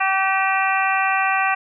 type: harmonic tone with a mistuned harmonic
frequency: 384.7 Hz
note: G4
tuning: 33 cents flat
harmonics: 2 / 3 / 4 / 5 / 6 / 7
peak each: -21 / -23 / -24 / -25 / -26 / -26 dBFS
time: 0-1.55 s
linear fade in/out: 10 ms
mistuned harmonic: 6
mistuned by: +59 cents
effects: none